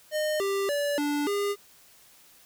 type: tone with pitch steps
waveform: square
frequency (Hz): 612 / 394.8 / 577 / 291.5 / 405.5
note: D#5 / G4 / D5 / D4 / G#4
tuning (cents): -29 / +12 / -31 / -13 / -41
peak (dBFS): -26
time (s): 0.11-1.56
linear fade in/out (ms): 50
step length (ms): 290
effects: white hiss -56 dBFS RMS until 2.45 s